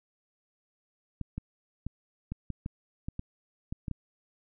clicks, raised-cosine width 5 ms, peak -22 dBFS, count 11, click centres 1.213 / 1.38 / 1.866 / 2.32 / 2.503 / 2.661 / 3.085 / 3.194 / 3.725 / 3.882 / 3.913 s, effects none

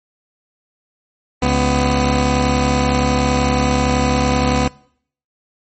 15% pulse tone pair together, 70.68 / 250 Hz, C#2 / B3, +34 / +21 cents, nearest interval octave + minor seventh, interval 2187 cents, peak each -10 dBFS, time 1.42-4.68 s, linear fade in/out 5 ms, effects noise-tail reverb RT60 0.6 s tail -23 dB re dry + MP3 32 kbps

